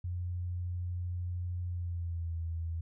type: tone with pitch glide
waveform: sine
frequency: 88.7 to 82.76 Hz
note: F2 to E2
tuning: +27 to +7 cents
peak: -33 dBFS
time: 0.04-2.81 s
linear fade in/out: 5 ms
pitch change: -120 cents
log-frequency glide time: 1.67-2.37 s
effects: none

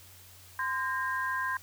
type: tone cluster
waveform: sine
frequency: 1032 / 1605 / 1852 Hz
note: C6 / G6 / A#6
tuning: -24 / +40 / -12 cents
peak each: -32 / -32 / -39 dBFS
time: 0.59-1.57 s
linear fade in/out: 2 ms
effects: added 91 Hz sine -56 dBFS peak until 1.62 s + white hiss -54 dBFS RMS until 1.62 s

